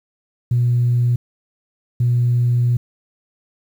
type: tone bursts at uneven times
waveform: sine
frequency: 121.2 Hz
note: B2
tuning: 32 cents flat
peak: -12 dBFS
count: 2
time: 0.51-1.16 / 2-2.77 s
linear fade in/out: 5 ms
effects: tanh soft clip ceiling -9 dBFS + 8-bit